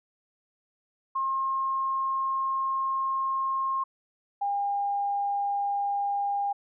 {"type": "tone pair in turn", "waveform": "sine", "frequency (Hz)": [1070, 805.9], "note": ["C6", "G5"], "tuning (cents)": [38, 48], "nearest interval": "perfect fourth", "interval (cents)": 490, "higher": "first", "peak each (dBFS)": -25, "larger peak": "neither", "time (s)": [[1.15, 3.84], [4.41, 6.53]], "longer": "first", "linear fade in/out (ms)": 10, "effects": []}